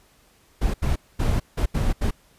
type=noise bursts at uneven times; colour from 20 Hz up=brown; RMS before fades=-21 dBFS; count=6; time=0.61-0.74 / 0.82-0.96 / 1.19-1.4 / 1.57-1.66 / 1.74-1.93 / 2.01-2.11 s; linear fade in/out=10 ms; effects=pink hiss -58 dBFS RMS until 2.38 s + resampled to 32000 Hz